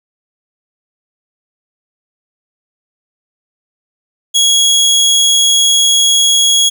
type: tone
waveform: 25% pulse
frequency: 3322 Hz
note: G#7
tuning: in tune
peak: -4 dBFS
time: 4.34-6.7 s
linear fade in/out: 20 ms
effects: none